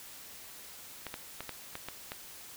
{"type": "clicks", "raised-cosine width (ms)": 0.3, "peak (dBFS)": -22, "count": 7, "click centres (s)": [1.067, 1.141, 1.406, 1.493, 1.754, 1.886, 2.119], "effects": ["white hiss -49 dBFS RMS until 2.56 s"]}